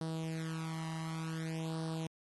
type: tone with flanger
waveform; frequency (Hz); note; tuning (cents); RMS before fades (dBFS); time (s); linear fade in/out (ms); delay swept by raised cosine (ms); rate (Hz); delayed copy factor
sawtooth; 161.3; E3; -37; -39; 0.01-2.07; 2; 0.21 to 1.02; 0.55; +0.7
effects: AAC 32 kbps

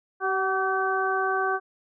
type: harmonic tone with a mistuned harmonic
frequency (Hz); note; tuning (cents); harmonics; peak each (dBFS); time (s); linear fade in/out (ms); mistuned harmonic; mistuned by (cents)
383.4; G4; -38; 1 / 2 / 3 / 4; -28 / -28 / -28 / -28; 0.2-1.6; 50; 2; -27
effects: none

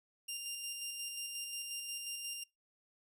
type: tone with tremolo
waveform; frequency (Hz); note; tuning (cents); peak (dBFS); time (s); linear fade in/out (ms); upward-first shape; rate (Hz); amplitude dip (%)
15% pulse; 2794; F7; 0; -32; 0.28-2.44; 10; square; 5.6; 30
effects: noise-tail reverb RT60 0.2 s tail -24 dB re dry

